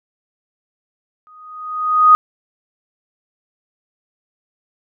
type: tone with exponential growth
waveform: sine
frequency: 1245 Hz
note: D#6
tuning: 1 cent sharp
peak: -3 dBFS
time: 1.27-2.15 s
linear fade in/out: 0 ms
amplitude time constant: 190 ms
effects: none